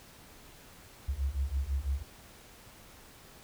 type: beating tone pair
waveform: sine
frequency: 65.3 / 71.3 Hz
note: C2 / C#2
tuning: -3 / +49 cents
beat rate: 6 Hz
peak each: -33 / -32 dBFS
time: 1.08-2.03 s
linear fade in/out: 10 ms
effects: pink hiss -54 dBFS RMS until 3.43 s